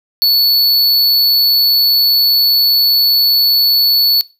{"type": "tone", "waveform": "square", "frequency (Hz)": 4435, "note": "C#8", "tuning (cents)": 0, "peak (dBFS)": -8, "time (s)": [0.22, 4.21], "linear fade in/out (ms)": 0, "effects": ["noise-tail reverb RT60 0.3 s tail -21 dB re dry"]}